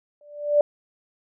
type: tone with exponential growth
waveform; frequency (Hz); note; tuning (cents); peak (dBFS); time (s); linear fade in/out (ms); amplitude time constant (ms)
sine; 587.3; D5; 0; -11; 0.21-0.61; 2; 86
effects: none